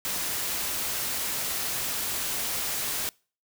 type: noise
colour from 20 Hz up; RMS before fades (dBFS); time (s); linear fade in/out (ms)
white; -30; 0.05-3.09; 0
effects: noise-tail reverb RT60 0.4 s tail -26 dB re dry